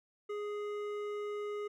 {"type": "tone with hard clipping", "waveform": "sine", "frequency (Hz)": 415.3, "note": "G#4", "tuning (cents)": 0, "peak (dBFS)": -38, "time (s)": [0.29, 1.68], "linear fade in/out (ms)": 10, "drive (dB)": 11, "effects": []}